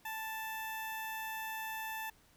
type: tone with notch filter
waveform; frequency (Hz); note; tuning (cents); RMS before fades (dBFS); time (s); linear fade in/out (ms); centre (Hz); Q
10% pulse; 880; A5; 0; -41; 0.05-2.1; 5; 4600; 0.6
effects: pink hiss -66 dBFS RMS until 2.36 s